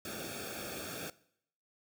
pink noise with comb filter, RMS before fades -42 dBFS, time 0.05-1.1 s, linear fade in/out 2 ms, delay 1 ms, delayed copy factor -1, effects noise-tail reverb RT60 0.7 s tail -20 dB re dry + high-pass 60 Hz 12 dB/octave

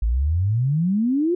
sine exponential sweep, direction up, 51.91 to 365.5 Hz, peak -17 dBFS, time 0.02-1.35 s, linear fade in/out 5 ms, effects none

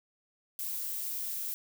violet noise, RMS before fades -36 dBFS, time 0.59-1.54 s, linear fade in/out 0 ms, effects none

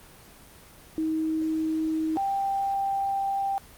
sine tone pair in turn, 316.9 / 787.1 Hz, D#4 / G5, +32 / +7 cents, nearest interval octave + major third, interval 1575 cents, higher second, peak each -24 dBFS, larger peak neither, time 0.98-2.17 / 2.17-3.58 s, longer second, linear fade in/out 0 ms, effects pink hiss -50 dBFS RMS until 3.77 s + Opus 24 kbps

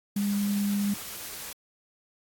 sine tone in noise, 202.7 Hz, G#3, 42 cents flat, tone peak -24 dBFS, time 0.16-0.94 s, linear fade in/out 5 ms, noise white, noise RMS -39 dBFS, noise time 0.16-1.53 s, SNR +12 dB, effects AAC 64 kbps

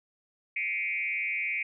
sine tone with frequency modulation, 2289 Hz, D7, 45 cents flat, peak -28 dBFS, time 0.56-1.63 s, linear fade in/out 5 ms, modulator 176 Hz, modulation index 1.2, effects none

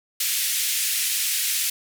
white band-pass noise, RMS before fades -24 dBFS, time 0.2-1.7 s, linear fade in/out 5 ms, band 2000 to 15000 Hz, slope 24 dB/octave, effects none

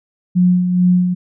sine tone with tremolo, 180 Hz, F#3, 47 cents flat, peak -8 dBFS, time 0.35-1.15 s, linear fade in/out 20 ms, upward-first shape sine, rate 2.3 Hz, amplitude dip 50%, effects none

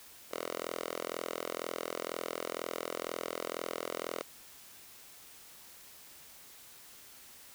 5% pulse tone with high-pass filter, 42.06 Hz, E1, 36 cents sharp, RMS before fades -39 dBFS, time 0.31-4.23 s, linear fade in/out 10 ms, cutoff 540 Hz, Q 1.5, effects white hiss -54 dBFS RMS until 7.54 s

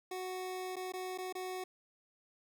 25% pulse tone with dropouts, 370 Hz, F#4, in tune, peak -35 dBFS, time 0.11-1.64 s, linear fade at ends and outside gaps 5 ms, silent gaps 0.758-0.765 / 0.922-0.936 / 1.177-1.184 / 1.326-1.351 s, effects none

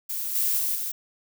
violet noise with level steps, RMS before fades -30 / -24 / -26 / -30 dBFS, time 0.09-0.92 s, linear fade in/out 10 ms, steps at 0.35 / 0.59 / 0.75 s, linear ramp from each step 2 ms, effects none

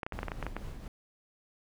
clicks, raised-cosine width 0.5 ms, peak -20 dBFS, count 10, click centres 0.032 / 0.065 / 0.123 / 0.19 / 0.231 / 0.283 / 0.318 / 0.427 / 0.466 / 0.566 s
brown noise with tremolo, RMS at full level -39 dBFS, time 0.13-0.88 s, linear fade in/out 2 ms, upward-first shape triangle, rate 4.2 Hz, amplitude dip 50%
effects none

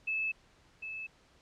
sine tone with echo, 2612 Hz, E7, 17 cents flat, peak -30 dBFS, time 0.07-0.32 s, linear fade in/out 10 ms, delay 750 ms, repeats 1, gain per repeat -8 dB, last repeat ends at 1.07 s, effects pink hiss -64 dBFS RMS until 1.41 s + low-pass 6000 Hz 12 dB/octave

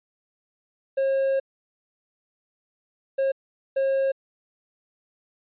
triangle tone bursts at uneven times, 540 Hz, C#5, 45 cents flat, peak -18 dBFS, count 3, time 0.97-1.4 / 3.18-3.32 / 3.76-4.12 s, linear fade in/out 10 ms, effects resampled to 8000 Hz

